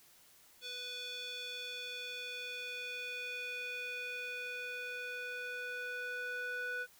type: tone with band-pass filter sweep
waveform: square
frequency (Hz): 493.9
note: B4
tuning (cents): 0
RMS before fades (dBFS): -42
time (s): 0.61-6.87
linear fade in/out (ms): 50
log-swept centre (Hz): 3700 to 1600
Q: 3
effects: white hiss -63 dBFS RMS until 6.99 s